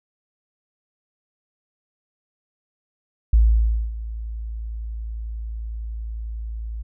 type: tone with ADSR envelope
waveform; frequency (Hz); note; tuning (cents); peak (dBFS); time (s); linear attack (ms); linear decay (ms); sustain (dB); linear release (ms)
sine; 55.5; A1; +16; -10; 3.33-6.83; 5; 580; -17; 18
effects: none